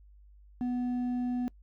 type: tone with hard clipping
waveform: sine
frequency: 246.9 Hz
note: B3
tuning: in tune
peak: -30 dBFS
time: 0.61-1.48 s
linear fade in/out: 0 ms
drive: 4 dB
effects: noise-tail reverb RT60 0.1 s tail -24 dB re dry + added 50 Hz sine -53 dBFS peak until 1.62 s